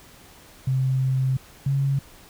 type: tone pair in turn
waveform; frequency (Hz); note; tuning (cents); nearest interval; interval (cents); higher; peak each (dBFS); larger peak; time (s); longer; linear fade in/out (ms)
sine; 131.4 / 137.86; C3 / C#3; +8 / -9; minor second; 83; second; -19 / -19; neither; 0.67-1.37 / 1.66-1.99; first; 5
effects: pink hiss -49 dBFS RMS until 2.29 s